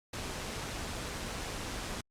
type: noise with amplitude modulation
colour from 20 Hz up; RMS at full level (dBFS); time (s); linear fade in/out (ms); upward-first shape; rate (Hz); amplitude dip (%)
pink; -37; 0.13-2.01; 5; sine; 183; 35
effects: low-pass 9000 Hz 12 dB/octave + Opus 48 kbps